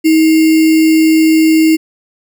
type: tone with sample-and-hold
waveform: sine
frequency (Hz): 318.2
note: D#4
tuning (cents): +39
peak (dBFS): -5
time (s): 0.04-1.77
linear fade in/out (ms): 20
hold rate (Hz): 2450
effects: none